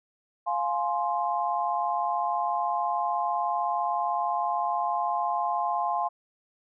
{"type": "chord", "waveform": "sine", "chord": "F minor", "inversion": "none", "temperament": "just", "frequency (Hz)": [698.5, 838.1, 1047.7], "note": ["F5", "Ab5", "C6"], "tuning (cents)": [0, 16, 2], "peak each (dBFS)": -29, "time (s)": [0.46, 6.09], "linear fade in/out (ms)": 20, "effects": []}